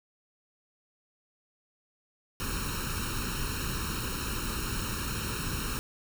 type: noise with comb filter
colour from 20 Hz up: pink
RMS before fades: -33 dBFS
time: 2.4-5.79 s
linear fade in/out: 0 ms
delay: 0.73 ms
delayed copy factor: +1
effects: none